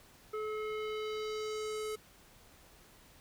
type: tone with low-pass filter sweep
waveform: square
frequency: 430 Hz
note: A4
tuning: 40 cents flat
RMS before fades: -38 dBFS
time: 0.33-1.96 s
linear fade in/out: 10 ms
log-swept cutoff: 1500 to 11000 Hz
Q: 1.5
effects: pink hiss -60 dBFS RMS until 3.2 s